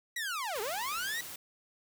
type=linear two-way sweep; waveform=sawtooth; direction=down then up; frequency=1975.5 to 384.9 to 1975.5 Hz; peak=-30 dBFS; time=0.16-1.21 s; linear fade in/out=5 ms; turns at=0.61 s
type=noise; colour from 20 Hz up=white; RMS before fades=-44 dBFS; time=0.55-1.36 s; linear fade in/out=5 ms
effects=none